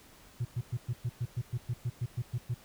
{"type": "tone bursts", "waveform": "sine", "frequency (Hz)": 120.6, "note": "B2", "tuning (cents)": -41, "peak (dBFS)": -27, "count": 14, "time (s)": [0.4, 2.544], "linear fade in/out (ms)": 10, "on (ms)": 51, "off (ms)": 110, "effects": ["tanh soft clip ceiling -27 dBFS", "pink hiss -57 dBFS RMS until 2.64 s"]}